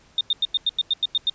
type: tone bursts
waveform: sine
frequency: 3651 Hz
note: A#7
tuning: 37 cents flat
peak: -17 dBFS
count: 10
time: 0.18-1.298 s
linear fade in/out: 2 ms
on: 29 ms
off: 92 ms
effects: pink hiss -55 dBFS RMS until 1.34 s + resampled to 16000 Hz